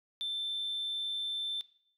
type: tone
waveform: sine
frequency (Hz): 3549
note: A7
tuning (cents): +14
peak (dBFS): -31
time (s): 0.21-1.61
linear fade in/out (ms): 0
effects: noise-tail reverb RT60 0.6 s tail -18 dB re dry + tanh soft clip ceiling -30 dBFS